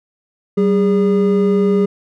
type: tone pair together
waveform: triangle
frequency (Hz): 192.3 / 408.3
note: G3 / G#4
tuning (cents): -33 / -29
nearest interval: octave + minor second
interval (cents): 1304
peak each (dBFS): -12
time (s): 0.57-1.86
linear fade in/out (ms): 10
effects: none